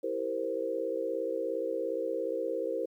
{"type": "chord", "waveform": "sine", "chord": "C dominant seventh", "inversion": "first", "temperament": "equal", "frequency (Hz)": [329.6, 392, 466.2, 523.3], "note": ["E4", "G4", "Bb4", "C5"], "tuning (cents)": [0, 0, 0, 0], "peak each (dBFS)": [-38, -38, -34, -34], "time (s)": [0.03, 2.86], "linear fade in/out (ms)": 10, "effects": ["11-bit"]}